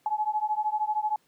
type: beating tone pair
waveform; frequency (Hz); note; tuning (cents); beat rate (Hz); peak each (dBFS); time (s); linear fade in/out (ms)
sine; 846 / 859; G#5 / A5; +32 / -42; 13; -28; 0.06-1.16; 2
effects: pink hiss -67 dBFS RMS until 1.27 s + high-pass 150 Hz 12 dB/octave